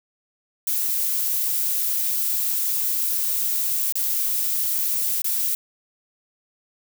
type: noise with dropouts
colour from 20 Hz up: violet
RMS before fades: -23 dBFS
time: 0.67-5.55 s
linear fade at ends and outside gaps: 2 ms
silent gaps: 3.924-3.954 / 5.219-5.243 s
effects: none